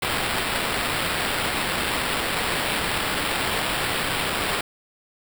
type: noise with sample-and-hold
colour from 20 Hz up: violet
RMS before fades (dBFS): -25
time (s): 0.02-4.61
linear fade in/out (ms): 5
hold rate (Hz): 6300
effects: none